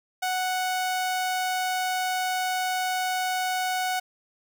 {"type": "tone", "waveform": "sawtooth", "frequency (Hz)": 740, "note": "F#5", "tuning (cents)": 0, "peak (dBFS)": -21, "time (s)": [0.22, 4], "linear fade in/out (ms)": 10, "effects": []}